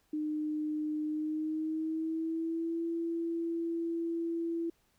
sine tone with pitch glide, 304.8 to 334.3 Hz, D#4 to E4, -36 to +24 cents, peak -31 dBFS, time 0.13-4.7 s, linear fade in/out 5 ms, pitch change +160 cents, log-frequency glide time 1.04-2.85 s, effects pink hiss -72 dBFS RMS until 4.98 s

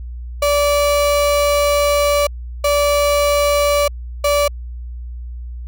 35% pulse tone bursts at uneven times, 579 Hz, D5, 25 cents flat, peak -11 dBFS, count 3, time 0.42-2.27 / 2.64-3.88 / 4.24-4.48 s, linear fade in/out 5 ms, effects added 60 Hz sine -26 dBFS peak until 5.67 s

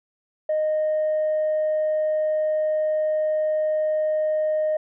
sine tone, 618 Hz, D#5, 12 cents flat, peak -18 dBFS, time 0.49-4.77 s, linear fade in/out 5 ms, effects tanh soft clip ceiling -17 dBFS

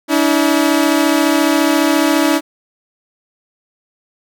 sawtooth tone pair together, 287.3 / 321.8 Hz, D4 / E4, -38 / -42 cents, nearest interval major second, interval 196 cents, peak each -10 dBFS, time 0.08-2.41 s, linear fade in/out 50 ms, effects none

